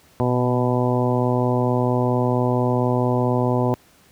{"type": "harmonic tone with a mistuned harmonic", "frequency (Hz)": 124.4, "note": "B2", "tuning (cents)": 13, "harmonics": [1, 2, 3, 4, 5, 6, 7, 8], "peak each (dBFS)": [-21, -23, -25, -26, -27, -31, -29, -30], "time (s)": [0.2, 3.74], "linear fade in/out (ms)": 0, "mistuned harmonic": 1, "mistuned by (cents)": -26, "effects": ["pink hiss -54 dBFS RMS until 4.11 s", "high-pass 60 Hz 12 dB/octave"]}